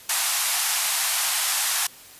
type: band-pass noise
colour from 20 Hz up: white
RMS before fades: -24 dBFS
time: 0.09-1.87 s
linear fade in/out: 5 ms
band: 700 to 13000 Hz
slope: 48 dB/octave
effects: white hiss -46 dBFS RMS until 2.19 s + resampled to 32000 Hz